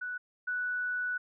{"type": "tone pair in turn", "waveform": "sine", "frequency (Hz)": [1480, 1480], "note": ["F#6", "F#6"], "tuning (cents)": [0, 0], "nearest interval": "unison", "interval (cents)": 0, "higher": "neither", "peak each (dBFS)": [-34, -30], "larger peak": "second", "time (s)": [[0.01, 0.18], [0.47, 1.18]], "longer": "second", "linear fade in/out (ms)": 10, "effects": []}